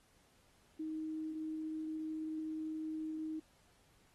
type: tone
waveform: sine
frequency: 314 Hz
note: D#4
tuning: 16 cents sharp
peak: -38 dBFS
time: 0.79-3.4 s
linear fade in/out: 10 ms
effects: pink hiss -70 dBFS RMS until 4.14 s + AAC 32 kbps